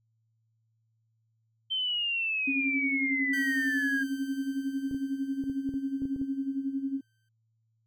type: exponential sweep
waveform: sine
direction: down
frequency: 3119 to 1609 Hz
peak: -27 dBFS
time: 1.7-4.04 s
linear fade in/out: 20 ms
type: tone with tremolo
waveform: sine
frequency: 272.1 Hz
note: C#4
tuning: 32 cents flat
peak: -26 dBFS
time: 2.47-7.01 s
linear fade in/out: 10 ms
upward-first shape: sine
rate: 11 Hz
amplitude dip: 70%
type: tone with exponential decay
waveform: sawtooth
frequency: 1553 Hz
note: G6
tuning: 17 cents flat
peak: -33 dBFS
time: 3.33-7.29 s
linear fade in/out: 5 ms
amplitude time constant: 860 ms
type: clicks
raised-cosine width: 3 ms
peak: -29 dBFS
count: 10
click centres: 4.912 / 4.946 / 5.439 / 5.498 / 5.691 / 5.74 / 6.02 / 6.054 / 6.162 / 6.215 s
effects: added 112 Hz sine -70 dBFS peak until 7.86 s + AAC 64 kbps